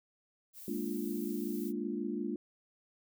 violet noise, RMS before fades -49 dBFS, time 0.53-1.73 s, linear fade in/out 50 ms
sine chord, Bb dominant seventh, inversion third, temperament equal, 207.7 / 233.1 / 293.7 / 349.2 Hz, Ab3 / Bb3 / D4 / F4, 0 / 0 / 0 / 0 cents, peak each -39 dBFS, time 0.68-2.36 s, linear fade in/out 2 ms
effects none

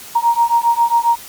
sine beating tone pair, 932 / 939.4 Hz, A#5 / A#5, -1 / +13 cents, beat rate 7.4 Hz, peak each -14 dBFS, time 0.15-1.16 s, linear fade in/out 10 ms, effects white hiss -35 dBFS RMS until 1.28 s + MP3 96 kbps

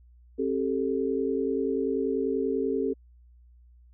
sine tone cluster, 268.4 / 391.1 / 441.4 Hz, C4 / G4 / A4, +44 / -4 / +5 cents, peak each -29 dBFS, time 0.38-2.94 s, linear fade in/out 20 ms, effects added 60 Hz sine -52 dBFS peak until 3.93 s

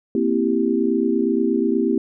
sine chord, C dominant seventh, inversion third, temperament equal, 233.1 / 261.6 / 329.6 / 392 Hz, Bb3 / C4 / E4 / G4, 0 / 0 / 0 / 0 cents, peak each -22 dBFS, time 0.15-1.98 s, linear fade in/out 2 ms, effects none

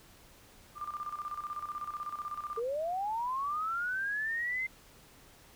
sine tone with tremolo, 1194 Hz, D6, 28 cents sharp, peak -34 dBFS, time 0.75-2.62 s, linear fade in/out 50 ms, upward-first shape square, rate 16 Hz, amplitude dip 70%
sine linear sweep, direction up, 440 to 2093 Hz, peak -31 dBFS, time 2.57-4.67 s, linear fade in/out 10 ms
effects pink hiss -58 dBFS RMS until 5.55 s

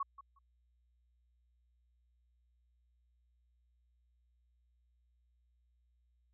sine tone with echo, 1108.7 Hz, C#6, in tune, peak -33 dBFS, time 0-0.03 s, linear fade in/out 5 ms, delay 180 ms, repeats 2, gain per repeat -15 dB, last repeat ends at 0.39 s, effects added 60 Hz sine -70 dBFS peak until 6.33 s

